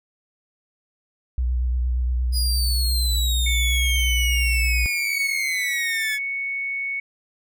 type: tone with vibrato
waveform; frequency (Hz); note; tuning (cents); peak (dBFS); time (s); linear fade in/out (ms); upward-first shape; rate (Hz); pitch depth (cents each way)
sine; 61.74; B1; 0; -19; 1.38-4.86; 0; sine; 8.6; 35
type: exponential sweep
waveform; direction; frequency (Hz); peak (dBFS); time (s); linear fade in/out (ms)
sawtooth; down; 4978 to 1700; -21; 2.32-6.19; 50
type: tone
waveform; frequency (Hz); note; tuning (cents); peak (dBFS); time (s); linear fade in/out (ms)
sine; 2217; C#7; 0; -24; 3.46-7; 5
effects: none